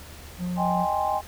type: tone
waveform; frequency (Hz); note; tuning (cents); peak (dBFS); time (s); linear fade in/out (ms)
triangle; 178.4; F3; +37; -24; 0.38-0.87; 50
type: chord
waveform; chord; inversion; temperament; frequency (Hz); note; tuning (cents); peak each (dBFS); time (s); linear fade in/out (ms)
sine; Ab major seventh; second; equal; 622.3 / 784 / 830.6 / 1046.5; Eb5 / G5 / Ab5 / C6; 0 / 0 / 0 / 0; -30 / -26 / -27 / -30; 0.56-1.22; 50
effects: added 76 Hz sine -45 dBFS peak until 1.27 s + pink hiss -45 dBFS RMS until 1.27 s